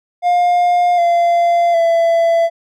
triangle tone with pitch steps, 708 / 688.6 / 669.8 Hz, F5 / F5 / E5, +23 / -25 / +27 cents, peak -8 dBFS, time 0.22-2.5 s, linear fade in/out 50 ms, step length 760 ms, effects none

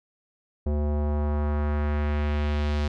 square tone with low-pass filter sweep, 74 Hz, D2, 14 cents sharp, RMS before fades -25 dBFS, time 0.66-2.88 s, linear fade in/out 5 ms, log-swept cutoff 540 to 4600 Hz, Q 1.2, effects none

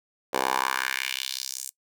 10% pulse tone with high-pass filter sweep, 65.41 Hz, C2, in tune, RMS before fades -29 dBFS, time 0.33-1.7 s, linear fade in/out 10 ms, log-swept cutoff 560 to 8200 Hz, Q 2.2, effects noise-tail reverb RT60 0.1 s tail -22 dB re dry

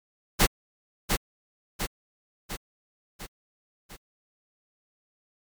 pink noise with echo, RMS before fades -19 dBFS, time 0.39-0.47 s, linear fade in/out 20 ms, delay 700 ms, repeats 5, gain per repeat -5 dB, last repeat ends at 3.97 s, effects MP3 96 kbps

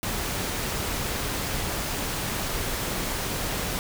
pink noise, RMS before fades -29 dBFS, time 0.03-3.79 s, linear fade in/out 0 ms, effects none

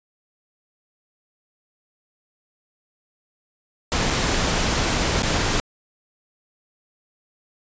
pink noise with dropouts, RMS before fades -21 dBFS, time 3.92-5.6 s, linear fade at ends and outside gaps 0 ms, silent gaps 4.101-4.105 / 5.222-5.231 s, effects resampled to 16000 Hz

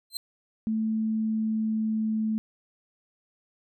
sawtooth tone with exponential growth, 4126 Hz, C8, 25 cents flat, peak -23 dBFS, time 0.1-0.17 s, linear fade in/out 2 ms, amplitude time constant 15 ms
sine tone with pitch glide, 220 to 218.4 Hz, A3 to A3, 0 to -13 cents, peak -24 dBFS, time 0.67-2.38 s, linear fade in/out 0 ms, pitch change -13 cents, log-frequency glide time 0.82-2.26 s
effects none

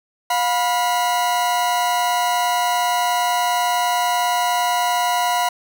40% pulse tone pair together, 710.7 / 980 Hz, F5 / B5, +30 / -14 cents, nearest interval tritone, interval 556 cents, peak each -19 dBFS, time 0.3-5.49 s, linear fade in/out 5 ms, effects none

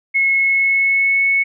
sine tone with pitch glide, 2179 to 2206 Hz, C#7 to C#7, -30 to -9 cents, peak -12 dBFS, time 0.14-1.44 s, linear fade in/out 20 ms, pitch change +21 cents, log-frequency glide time 0.34-1.24 s, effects none

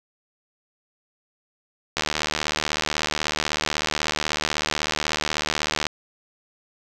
click train, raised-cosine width 0.2 ms, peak -5 dBFS, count 298, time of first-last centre 1.97-5.868 s, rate 76.2 Hz, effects none

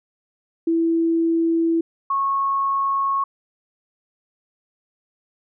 sine tone pair in turn, 330.7 / 1097.7 Hz, E4 / C#6, +6 / -17 cents, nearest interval octave + major sixth, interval 2077 cents, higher second, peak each -16 / -18 dBFS, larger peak first, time 0.67-1.81 / 2.1-3.24 s, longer neither, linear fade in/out 5 ms, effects none

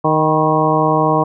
harmonic tone with a mistuned harmonic, 155.56 Hz, D#3, in tune, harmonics 1 / 2 / 3 / 4 / 5 / 6 / 7, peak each -19 / -19 / -19 / -19 / -19 / -19 / -19 dBFS, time 0.04-1.24 s, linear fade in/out 10 ms, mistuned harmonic 6, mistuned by +61 cents, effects none

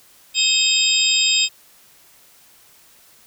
sine tone cluster, 2585 / 3171 / 3697 / 4986 / 7480 Hz, E7 / G7 / A#7 / D#8 / A#8, -34 / +19 / -15 / +3 / +5 cents, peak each -21 dBFS, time 0.34-1.49 s, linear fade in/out 50 ms, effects white hiss -51 dBFS RMS until 3.26 s

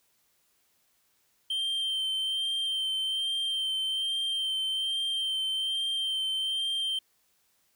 triangle tone with vibrato, 3136 Hz, G7, in tune, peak -26 dBFS, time 1.5-6.99 s, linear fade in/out 5 ms, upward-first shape sine, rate 1.2 Hz, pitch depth 19 cents each way, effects white hiss -70 dBFS RMS until 7.75 s

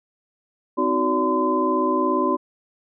sine tone cluster, 258 / 315.8 / 373 / 574 / 1023 Hz, C4 / D#4 / F#4 / D5 / C6, -24 / +26 / +14 / -40 / -39 cents, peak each -25 / -25 / -24 / -27 / -22 dBFS, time 0.77-2.37 s, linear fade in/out 20 ms, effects none

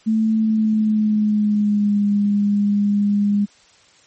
sine tone with pitch glide, 220 to 204.1 Hz, A3 to G#3, 0 to -30 cents, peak -14 dBFS, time 0.06-3.46 s, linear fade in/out 20 ms, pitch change -130 cents, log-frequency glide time 0.38-2.04 s, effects white hiss -52 dBFS RMS until 4.06 s + MP3 32 kbps

